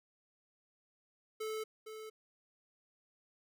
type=tone with echo; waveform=square; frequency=435.5 Hz; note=A4; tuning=18 cents flat; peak=-38 dBFS; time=1.4-1.64 s; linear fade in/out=10 ms; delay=460 ms; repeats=1; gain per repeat=-8 dB; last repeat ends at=2.1 s; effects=none